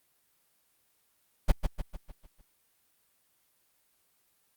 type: noise with echo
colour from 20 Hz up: brown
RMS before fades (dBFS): -20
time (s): 1.48-1.52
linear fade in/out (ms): 10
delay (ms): 150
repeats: 6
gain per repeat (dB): -6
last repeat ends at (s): 2.42
effects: white hiss -71 dBFS RMS until 4.56 s + Opus 32 kbps